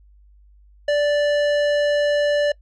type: tone with tanh clipping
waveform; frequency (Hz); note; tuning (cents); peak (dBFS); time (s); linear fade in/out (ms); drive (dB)
sine; 585; D5; -7; -18; 0.88-2.52; 5; 15
effects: noise-tail reverb RT60 0.1 s tail -24 dB re dry + added 50 Hz sine -48 dBFS peak until 2.61 s